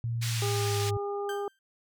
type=tone with pitch glide; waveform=sine; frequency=116.54 to 104.43 Hz; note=A#2 to G#2; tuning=0 to +10 cents; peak=-28 dBFS; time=0.04-0.97 s; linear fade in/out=0 ms; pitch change=-190 cents; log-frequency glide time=0.28-0.78 s
type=band-pass noise; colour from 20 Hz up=white; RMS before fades=-36 dBFS; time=0.21-0.91 s; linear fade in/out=20 ms; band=1700 to 6300 Hz; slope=12 dB/octave
type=harmonic tone; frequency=404.7 Hz; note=G#4; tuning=45 cents flat; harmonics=1 / 2 / 3; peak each=-31 / -37 / -41 dBFS; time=0.42-1.48 s; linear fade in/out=2 ms
type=tone with exponential decay; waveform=30% pulse; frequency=1568 Hz; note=G6; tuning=in tune; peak=-32 dBFS; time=1.29-1.59 s; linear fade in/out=2 ms; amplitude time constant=65 ms
effects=none